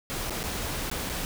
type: noise with dropouts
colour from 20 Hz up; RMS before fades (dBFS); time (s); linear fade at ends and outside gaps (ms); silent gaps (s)
pink; -32; 0.1-1.25; 0; 0.298-0.306 / 0.431-0.438 / 0.9-0.914 / 1.092-1.097
effects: none